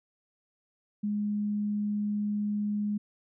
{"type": "tone", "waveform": "sine", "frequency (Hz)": 207.7, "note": "G#3", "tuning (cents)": 0, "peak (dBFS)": -27, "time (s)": [1.03, 2.98], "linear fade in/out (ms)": 10, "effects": []}